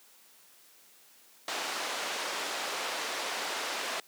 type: band-pass noise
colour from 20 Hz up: pink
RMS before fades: -35 dBFS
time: 1.48-4 s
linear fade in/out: 2 ms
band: 570 to 6400 Hz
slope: 12 dB/octave
effects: white hiss -59 dBFS RMS until 4.07 s + high-pass 200 Hz 12 dB/octave